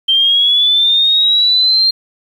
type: linear sweep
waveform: sine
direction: up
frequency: 3134 to 4200 Hz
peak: -8 dBFS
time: 0.08-1.91 s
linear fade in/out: 10 ms
effects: 7-bit